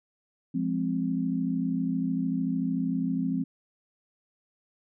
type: chord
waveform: sine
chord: F minor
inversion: none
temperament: equal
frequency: 174.61 / 207.7 / 261.6 Hz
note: F3 / Ab3 / C4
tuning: 0 / 0 / 0 cents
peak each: -30 / -32 / -28 dBFS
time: 0.54-3.44 s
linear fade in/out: 10 ms
effects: none